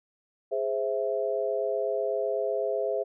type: chord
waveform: sine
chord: Ab augmented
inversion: none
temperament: equal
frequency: 415.3 / 523.3 / 659.3 Hz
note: Ab4 / C5 / E5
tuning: 0 / 0 / 0 cents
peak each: -30 dBFS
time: 0.51-3.04 s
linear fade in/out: 20 ms
effects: none